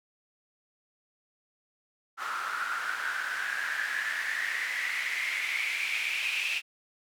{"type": "noise with band-pass filter sweep", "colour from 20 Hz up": "white", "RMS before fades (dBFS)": -32, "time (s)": [2.17, 6.62], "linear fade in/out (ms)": 50, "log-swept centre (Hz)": [1300, 2600], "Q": 7.8, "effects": []}